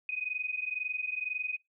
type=tone pair together; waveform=sine; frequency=2488 / 2510 Hz; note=D#7 / D#7; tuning=-1 / +15 cents; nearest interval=unison; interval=16 cents; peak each=-35 / -35 dBFS; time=0.09-1.57 s; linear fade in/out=2 ms; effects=noise-tail reverb RT60 0.2 s tail -25 dB re dry